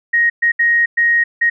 sine tone bursts at uneven times, 1875 Hz, A#6, 10 cents sharp, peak -10 dBFS, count 5, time 0.13-0.3 / 0.42-0.52 / 0.59-0.86 / 0.97-1.24 / 1.41-1.5 s, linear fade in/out 10 ms, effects none

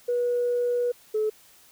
sine tone pair in turn, 485.7 / 430.5 Hz, B4 / A4, -29 / -38 cents, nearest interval major second, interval 209 cents, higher first, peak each -21 dBFS, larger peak neither, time 0.08-0.92 / 1.14-1.3 s, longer first, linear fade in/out 10 ms, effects tanh soft clip ceiling -17 dBFS + white hiss -55 dBFS RMS until 1.71 s

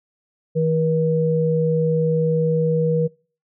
sine tone pair together, 160.31 / 480.4 Hz, E3 / B4, -48 / -48 cents, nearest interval octave + perfect fifth, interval 1900 cents, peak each -19 dBFS, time 0.55-3.08 s, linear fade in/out 20 ms, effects noise-tail reverb RT60 0.4 s tail -25 dB re dry

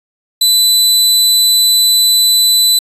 sawtooth tone, 4000 Hz, B7, 21 cents sharp, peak -4 dBFS, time 0.41-2.79 s, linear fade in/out 5 ms, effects resampled to 32000 Hz

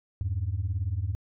sine beating tone pair, 83.6 / 101.6 Hz, E2 / G#2, +25 / -38 cents, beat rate 18 Hz, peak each -29 / -28 dBFS, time 0.21-1.15 s, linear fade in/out 0 ms, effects tanh soft clip ceiling -21 dBFS

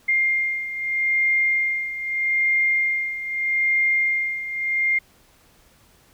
sine beating tone pair, 2113 / 2113.8 Hz, C7 / C7, +16 / +17 cents, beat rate 0.8 Hz, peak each -20 / -25 dBFS, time 0.08-4.99 s, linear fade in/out 10 ms, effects pink hiss -56 dBFS RMS until 6.13 s

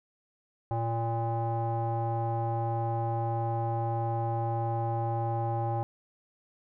square tone with low-pass filter, 115.2 Hz, A#2, 20 cents flat, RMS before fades -30 dBFS, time 0.71-5.83 s, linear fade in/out 0 ms, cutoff 810 Hz, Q 5.5, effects none

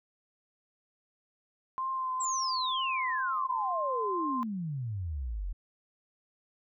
sine tone with vibrato, 1042 Hz, C6, 7 cents flat, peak -30 dBFS, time 1.78-4.43 s, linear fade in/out 0 ms, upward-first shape triangle, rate 2.1 Hz, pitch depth 27 cents each way
sine exponential sweep, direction down, 7810 to 41.02 Hz, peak -32 dBFS, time 2.2-5.53 s, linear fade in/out 10 ms
effects none

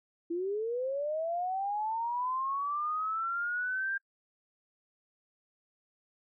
sine linear sweep, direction up, 329.6 to 1600 Hz, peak -30 dBFS, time 0.3-3.98 s, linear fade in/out 10 ms, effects noise-tail reverb RT60 0.1 s tail -25 dB re dry

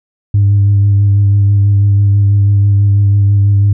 sine tone with vibrato, 100.7 Hz, G2, 47 cents sharp, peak -4 dBFS, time 0.34-3.73 s, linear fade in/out 5 ms, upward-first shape sine, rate 6.1 Hz, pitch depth 20 cents each way, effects tanh soft clip ceiling -3 dBFS

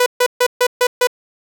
sawtooth tone bursts, 494.5 Hz, B4, 2 cents sharp, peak -7 dBFS, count 6, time 0-1.072 s, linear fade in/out 5 ms, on 62 ms, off 140 ms, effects none

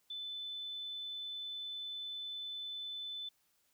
sine tone, 3510 Hz, A7, 5 cents flat, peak -40 dBFS, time 0.1-3.29 s, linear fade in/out 5 ms, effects white hiss -75 dBFS RMS until 3.73 s

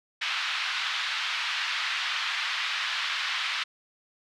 white band-pass noise, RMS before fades -30 dBFS, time 0.21-3.64 s, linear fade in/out 10 ms, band 1100 to 3800 Hz, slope 24 dB/octave, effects none

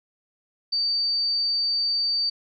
sine tone, 4611 Hz, D8, 33 cents flat, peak -21 dBFS, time 0.72-2.3 s, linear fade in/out 10 ms, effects none

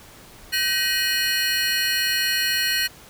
square tone cluster, 1538 / 1892 / 2497 / 2947 / 4260 Hz, G6 / A#6 / D#7 / F#7 / C8, -33 / +25 / +6 / -8 / +30 cents, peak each -29 / -26 / -31 / -28 / -25 dBFS, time 0.52-2.88 s, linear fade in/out 20 ms, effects pink hiss -46 dBFS RMS until 3.09 s

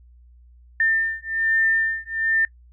sine beating tone pair, 1798 / 1799.2 Hz, A6 / A6, +37 / +38 cents, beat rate 1.2 Hz, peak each -22 dBFS, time 0.8-2.45 s, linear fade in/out 2 ms, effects noise-tail reverb RT60 0.1 s tail -23 dB re dry + added 60 Hz sine -47 dBFS peak until 2.72 s

